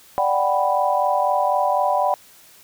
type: chord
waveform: sine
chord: G major seventh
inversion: second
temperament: equal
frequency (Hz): 587.3 / 740 / 784 / 987.8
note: D5 / F#5 / G5 / B5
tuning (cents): 0 / 0 / 0 / 0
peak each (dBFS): -22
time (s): 0.18-2.14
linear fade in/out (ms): 0
effects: white hiss -49 dBFS RMS until 2.63 s